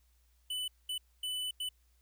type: tone bursts at uneven times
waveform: square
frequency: 2994 Hz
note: F#7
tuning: 20 cents sharp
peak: -35 dBFS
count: 4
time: 0.5-0.68 / 0.89-0.98 / 1.23-1.51 / 1.6-1.69 s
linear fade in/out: 5 ms
effects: added 60 Hz sine -66 dBFS peak until 2.01 s + white hiss -75 dBFS RMS until 2.01 s